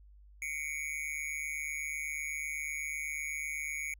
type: tone with amplitude modulation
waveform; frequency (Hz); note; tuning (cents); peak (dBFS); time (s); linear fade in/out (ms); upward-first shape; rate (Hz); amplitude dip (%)
square; 2225; C#7; +6; -32; 0.42-3.94; 2; sine; 148; 90
effects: added 50 Hz sine -54 dBFS peak until 3.99 s